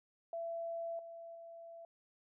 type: tone with level steps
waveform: sine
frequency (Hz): 670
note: E5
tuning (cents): +28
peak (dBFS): -38 / -47 / -49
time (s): 0.33-1.85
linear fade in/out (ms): 2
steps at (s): 0.99 / 1.35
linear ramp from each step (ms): 2
effects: none